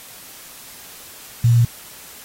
sine tone with quantisation, 118.3 Hz, A#2, 26 cents sharp, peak -10 dBFS, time 1.44-1.65 s, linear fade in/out 5 ms, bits 6, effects white hiss -40 dBFS RMS until 2.24 s + AAC 48 kbps

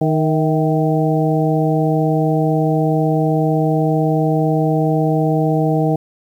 harmonic tone with a mistuned harmonic, 155.9 Hz, D#3, 4 cents sharp, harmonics 1 / 2 / 3 / 4 / 5, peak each -16 / -19 / -21 / -22 / -23 dBFS, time 0.01-5.96 s, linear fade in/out 5 ms, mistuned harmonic 4, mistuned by +60 cents, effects 8-bit

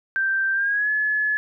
sine tone with pitch glide, 1568 to 1709.9 Hz, G6 to A6, 0 to -50 cents, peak -19 dBFS, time 0.16-1.37 s, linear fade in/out 0 ms, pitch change +150 cents, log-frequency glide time 0.53-0.9 s, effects none

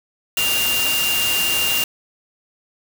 sine tone in noise, 2794 Hz, F7, in tune, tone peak -19 dBFS, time 0.37-1.84 s, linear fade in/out 2 ms, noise white, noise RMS -22 dBFS, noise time 0.37-1.84 s, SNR 0 dB, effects none

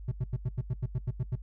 triangle tone bursts, 125.5 Hz, B2, 28 cents sharp, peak -25 dBFS, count 11, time 0.08-1.356 s, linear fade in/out 5 ms, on 36 ms, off 88 ms, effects noise-tail reverb RT60 0.1 s tail -19 dB re dry + added 50 Hz sine -40 dBFS peak until 1.42 s

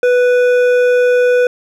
sine tone with hard clipping, 493.9 Hz, B4, in tune, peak -10 dBFS, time 0.03-1.47 s, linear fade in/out 2 ms, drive 9 dB, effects none

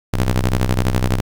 sawtooth ring-modulated tone, 63 Hz, B1, 35 cents sharp, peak -8 dBFS, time 0.13-1.21 s, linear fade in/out 10 ms, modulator 37.5 Hz, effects 8-bit

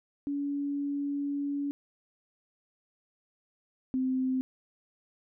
sine tone pair in turn, 284.2 / 259.3 Hz, C#4 / C4, +43 / -15 cents, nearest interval major second, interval 158 cents, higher first, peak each -29 / -26 dBFS, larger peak second, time 0.27-1.71 / 3.94-4.41 s, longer first, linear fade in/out 0 ms, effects none

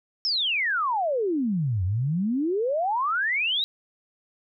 sine exponential two-way sweep, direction down then up, 5460 to 87.2 to 3940 Hz, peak -22 dBFS, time 0.25-3.64 s, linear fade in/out 0 ms, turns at 1.84 s, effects none

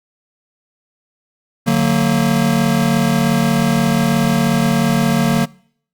square chord, D augmented, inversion none, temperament just, 146.83 / 183.54 / 229.4 Hz, D3 / F#3 / A#3, 0 / -14 / -28 cents, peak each -19 / -18 / -16 dBFS, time 1.66-5.46 s, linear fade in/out 20 ms, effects noise-tail reverb RT60 0.6 s tail -24 dB re dry + Opus 48 kbps

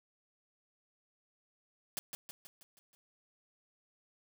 white noise with echo, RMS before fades -38 dBFS, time 1.97-1.99 s, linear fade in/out 0 ms, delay 160 ms, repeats 6, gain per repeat -5 dB, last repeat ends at 2.95 s, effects none

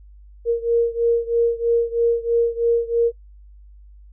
sine beating tone pair, 466.2 / 469.3 Hz, A#4 / A#4, 0 / +12 cents, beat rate 3.1 Hz, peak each -18 / -20 dBFS, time 0.45-3.12 s, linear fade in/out 50 ms, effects noise-tail reverb RT60 0.1 s tail -24 dB re dry + added 50 Hz sine -42 dBFS peak until 4.12 s

